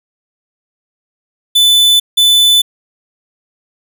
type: tone pair in turn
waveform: 45% pulse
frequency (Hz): 3500 / 3500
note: A7 / A7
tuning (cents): -10 / -10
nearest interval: unison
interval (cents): 0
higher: neither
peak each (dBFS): -6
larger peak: neither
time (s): 1.55-2 / 2.17-2.62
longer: neither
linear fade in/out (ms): 10
effects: none